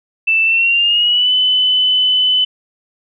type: tone with pitch glide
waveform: sine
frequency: 2654 to 3014 Hz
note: E7 to F#7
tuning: +11 to +31 cents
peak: -10 dBFS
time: 0.27-2.45 s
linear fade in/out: 10 ms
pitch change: +220 cents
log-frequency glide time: 0.44-1.33 s
effects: none